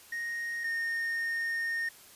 triangle tone pair in turn, 1864.7 / 1839 Hz, A#6 / A#6, 0 / -24 cents, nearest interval unison, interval 24 cents, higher first, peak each -31 / -28 dBFS, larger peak second, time 0.12-0.64 / 0.64-1.89 s, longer second, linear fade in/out 5 ms, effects white hiss -54 dBFS RMS until 2.15 s + resampled to 32000 Hz

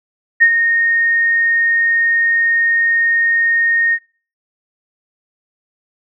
sine tone with ADSR envelope, 1849 Hz, A#6, 15 cents flat, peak -4 dBFS, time 0.4-3.99 s, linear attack 24 ms, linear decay 70 ms, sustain -7 dB, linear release 57 ms, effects noise-tail reverb RT60 0.4 s tail -22 dB re dry

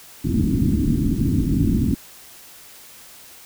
white low-pass noise, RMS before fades -19 dBFS, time 0.24-1.95 s, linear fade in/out 10 ms, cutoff 300 Hz, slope 48 dB/octave, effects white hiss -44 dBFS RMS until 3.45 s

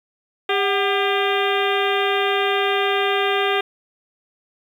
harmonic tone with a mistuned harmonic, 400.4 Hz, G4, 37 cents sharp, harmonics 1 / 2 / 3 / 4 / 5 / 6 / 7 / 8 / 9, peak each -21 / -24 / -26 / -27 / -28 / -29 / -29 / -30 / -31 dBFS, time 0.49-3.61 s, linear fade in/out 5 ms, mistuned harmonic 2, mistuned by -98 cents, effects 8-bit

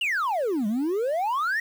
sine exponential two-way sweep, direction down then up, 2960 to 200 to 1921 Hz, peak -20 dBFS, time 0.01-1.6 s, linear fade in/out 5 ms, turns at 0.67 s, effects tanh soft clip ceiling -22 dBFS + 8-bit

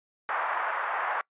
pink band-pass noise, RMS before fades -30 dBFS, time 0.29-1.21 s, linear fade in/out 0 ms, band 780 to 1700 Hz, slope 24 dB/octave, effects noise-tail reverb RT60 0.1 s tail -24 dB re dry + resampled to 8000 Hz

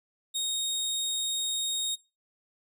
25% pulse tone, 3729 Hz, A#7, in tune, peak -24 dBFS, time 0.34-1.96 s, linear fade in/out 20 ms, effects noise-tail reverb RT60 0.3 s tail -24 dB re dry

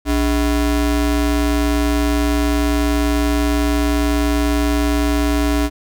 square ring-modulated tone, 174.61 Hz, F3, in tune, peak -12 dBFS, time 0.05-5.7 s, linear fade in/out 50 ms, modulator 115 Hz, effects none

